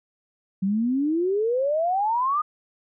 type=exponential sweep; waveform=sine; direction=up; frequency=186.4 to 1247 Hz; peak=-20 dBFS; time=0.62-2.42 s; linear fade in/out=10 ms; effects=none